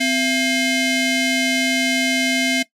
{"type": "ring-modulated tone", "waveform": "sawtooth", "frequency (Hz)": 932.3, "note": "A#5", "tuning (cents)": 0, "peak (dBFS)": -10, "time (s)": [0, 2.63], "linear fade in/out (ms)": 10, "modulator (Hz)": 1190, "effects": ["noise-tail reverb RT60 0.1 s tail -17 dB re dry", "low-pass 10000 Hz 12 dB/octave"]}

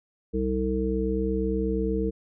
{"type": "harmonic tone", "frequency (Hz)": 64.2, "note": "C2", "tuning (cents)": -32, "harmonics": [1, 3, 5, 7], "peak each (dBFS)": [-29, -29, -30, -28], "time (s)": [0.33, 2.11], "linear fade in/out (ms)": 20, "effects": []}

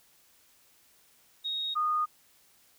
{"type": "tone pair in turn", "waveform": "sine", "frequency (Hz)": [3754, 1229.8], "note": ["A#7", "D#6"], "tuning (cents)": [11, -21], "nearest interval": "octave + perfect fifth", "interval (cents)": 1932, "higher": "first", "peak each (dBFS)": [-30, -25], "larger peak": "second", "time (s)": [[1.44, 1.75], [1.75, 2.06]], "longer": "neither", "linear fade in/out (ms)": 20, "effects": ["white hiss -63 dBFS RMS until 2.78 s"]}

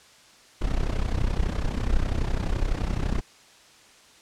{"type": "noise with amplitude modulation", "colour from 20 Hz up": "brown", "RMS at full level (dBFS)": -21, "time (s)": [0.61, 3.21], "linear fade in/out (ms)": 10, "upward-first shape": "sine", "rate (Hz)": 31.9, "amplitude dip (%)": 80, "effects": ["white hiss -53 dBFS RMS until 4.21 s", "low-pass 7000 Hz 12 dB/octave"]}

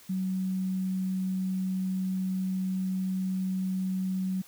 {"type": "tone", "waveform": "sine", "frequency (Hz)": 187.7, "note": "F#3", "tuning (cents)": 25, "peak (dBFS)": -27, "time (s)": [0.09, 4.42], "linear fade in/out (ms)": 10, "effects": ["white hiss -54 dBFS RMS until 4.47 s"]}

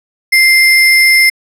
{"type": "tone with sample-and-hold", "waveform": "sine", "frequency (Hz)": 2093, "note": "C7", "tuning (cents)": 0, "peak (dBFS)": -4, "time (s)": [0.32, 1.3], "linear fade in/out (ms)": 10, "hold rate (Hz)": 7350, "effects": ["low-pass 12000 Hz 12 dB/octave"]}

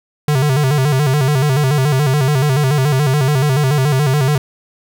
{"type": "tone with vibrato", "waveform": "square", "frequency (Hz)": 140, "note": "C#3", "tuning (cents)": 18, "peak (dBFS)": -12, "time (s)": [0.28, 4.38], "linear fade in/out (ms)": 2, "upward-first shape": "square", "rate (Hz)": 7, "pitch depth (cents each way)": 110, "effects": ["9-bit"]}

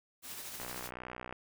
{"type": "noise with tremolo", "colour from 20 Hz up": "white", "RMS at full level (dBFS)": -43, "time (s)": [0.22, 0.91], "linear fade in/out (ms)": 50, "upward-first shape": "sine", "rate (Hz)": 13, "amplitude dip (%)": 35}
{"type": "click train", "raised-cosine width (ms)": 0.5, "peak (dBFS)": -27, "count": 46, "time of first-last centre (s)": [0.6, 1.326], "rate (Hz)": 62}
{"effects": []}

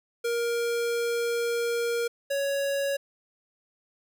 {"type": "tone pair in turn", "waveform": "square", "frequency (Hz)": [470, 557.4], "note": ["A#4", "C#5"], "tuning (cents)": [14, 9], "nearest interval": "minor third", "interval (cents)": 295, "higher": "second", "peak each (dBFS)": -26, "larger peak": "neither", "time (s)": [[0.24, 2.08], [2.3, 2.97]], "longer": "first", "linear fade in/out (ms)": 10, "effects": []}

